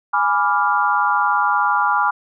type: chord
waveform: sine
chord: G# diminished seventh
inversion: none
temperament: equal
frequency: 830.6 / 987.8 / 1174.7 / 1396.9 Hz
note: G#5 / B5 / D6 / F6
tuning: 0 / 0 / 0 / 0 cents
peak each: -20 dBFS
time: 0.13-2.11 s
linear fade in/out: 10 ms
effects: none

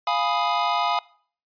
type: chord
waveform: square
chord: F half-diminished seventh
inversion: none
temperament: equal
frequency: 698.5 / 830.6 / 987.8 / 1244.5 Hz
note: F5 / Ab5 / Cb6 / Eb6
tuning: 0 / 0 / 0 / 0 cents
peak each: -27 dBFS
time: 0.07-0.99 s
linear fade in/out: 2 ms
effects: noise-tail reverb RT60 0.5 s tail -22 dB re dry + resampled to 11025 Hz

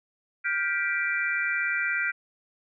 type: chord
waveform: sine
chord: G dominant seventh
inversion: third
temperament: just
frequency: 1411.2 / 1568 / 1960 / 2352 Hz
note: F6 / G6 / B6 / D7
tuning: +18 / 0 / -14 / +2 cents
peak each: -30 dBFS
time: 0.44-2.12 s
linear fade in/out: 20 ms
effects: none

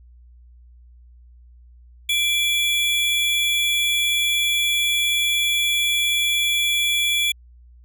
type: tone pair together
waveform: square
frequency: 2353 / 3390 Hz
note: D7 / G#7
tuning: +3 / +35 cents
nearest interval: tritone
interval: 632 cents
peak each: -22 / -21 dBFS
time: 2.09-7.32 s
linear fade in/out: 5 ms
effects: added 60 Hz sine -45 dBFS peak until 7.84 s

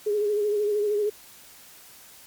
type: tone with vibrato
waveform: sine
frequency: 416.6 Hz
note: G#4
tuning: 5 cents sharp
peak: -21 dBFS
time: 0.06-1.1 s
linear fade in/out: 10 ms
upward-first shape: sine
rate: 13 Hz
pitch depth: 41 cents each way
effects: white hiss -49 dBFS RMS until 2.26 s + MP3 96 kbps

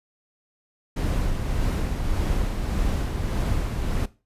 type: noise with tremolo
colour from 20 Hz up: brown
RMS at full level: -23 dBFS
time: 0.96-4.06 s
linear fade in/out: 10 ms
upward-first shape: sine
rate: 1.7 Hz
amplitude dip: 35%
effects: noise-tail reverb RT60 0.3 s tail -18 dB re dry + resampled to 32000 Hz

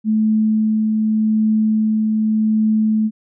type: tone with tremolo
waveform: sine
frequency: 217.1 Hz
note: A3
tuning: 23 cents flat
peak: -12 dBFS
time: 0.04-3.11 s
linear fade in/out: 50 ms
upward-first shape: triangle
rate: 0.85 Hz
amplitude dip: 25%
effects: none

